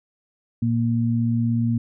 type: tone pair together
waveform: sine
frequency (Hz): 116.54 / 233.2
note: A#2 / A#3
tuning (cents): 0 / +1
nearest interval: octave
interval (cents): 1201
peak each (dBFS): -21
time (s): 0.62-1.78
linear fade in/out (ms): 5
effects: none